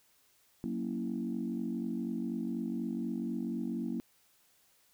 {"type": "chord", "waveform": "sine", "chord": "F# dominant seventh", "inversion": "none", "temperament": "equal", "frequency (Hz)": [185, 233.1, 277.2, 329.6], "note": ["F#3", "A#3", "C#4", "E4"], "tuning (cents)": [0, 0, 0, 0], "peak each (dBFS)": [-39, -35, -40, -40], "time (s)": [0.64, 4], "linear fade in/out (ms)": 0, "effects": ["tanh soft clip ceiling -24 dBFS", "white hiss -68 dBFS RMS until 4.93 s"]}